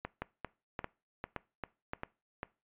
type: two click trains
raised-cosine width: 0.5 ms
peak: -22 / -21 dBFS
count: 7 / 4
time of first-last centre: 0.05-2.431 / 0.22-1.934 s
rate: 2.52 / 1.75 Hz
effects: noise-tail reverb RT60 0.3 s tail -21 dB re dry + resampled to 8000 Hz